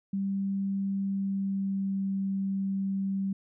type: tone with pitch glide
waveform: sine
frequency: 196 to 194.53 Hz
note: G3 to G3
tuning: 0 to -13 cents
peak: -27 dBFS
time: 0.13-3.33 s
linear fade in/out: 5 ms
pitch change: -13 cents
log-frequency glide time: 1.03-2.06 s
effects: none